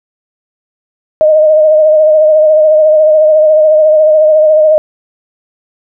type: tone with vibrato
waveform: sine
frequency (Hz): 619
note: D#5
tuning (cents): -9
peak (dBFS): -3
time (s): 1.21-4.78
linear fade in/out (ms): 0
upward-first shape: triangle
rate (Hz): 14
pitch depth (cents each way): 42
effects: none